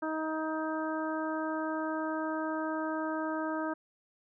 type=harmonic tone; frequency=314.8 Hz; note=D#4; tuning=20 cents sharp; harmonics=1 / 2 / 3 / 4 / 5; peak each=-34 / -37 / -39 / -40 / -41 dBFS; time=0.02-3.74 s; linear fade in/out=10 ms; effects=none